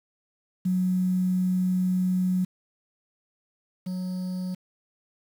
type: tone pair in turn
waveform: sine / triangle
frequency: 183.6 / 183.6 Hz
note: F#3 / F#3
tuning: -13 / -13 cents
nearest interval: unison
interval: 0 cents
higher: neither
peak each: -21 / -26 dBFS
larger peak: first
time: 0.65-2.45 / 3.86-4.55 s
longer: first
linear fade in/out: 10 ms
effects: 8-bit